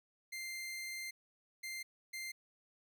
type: tone bursts at uneven times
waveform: sawtooth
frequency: 2093 Hz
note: C7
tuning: in tune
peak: -38 dBFS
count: 3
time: 0.32-1.11 / 1.63-1.83 / 2.13-2.32 s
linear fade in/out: 10 ms
effects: none